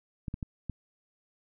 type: clicks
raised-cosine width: 5 ms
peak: -22 dBFS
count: 4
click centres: 0.282 / 0.341 / 0.428 / 0.697 s
effects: none